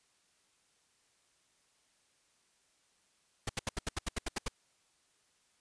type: noise bursts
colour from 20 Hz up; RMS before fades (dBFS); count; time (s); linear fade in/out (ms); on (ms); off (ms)
pink; -34; 11; 3.47-4.483; 5; 23; 76
effects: white hiss -72 dBFS RMS until 5.6 s + resampled to 22050 Hz